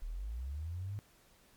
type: linear sweep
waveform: sine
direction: up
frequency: 34.55 to 105 Hz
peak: -37 dBFS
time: 0.02-0.99 s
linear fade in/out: 0 ms
effects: pink hiss -65 dBFS RMS until 1.56 s + MP3 96 kbps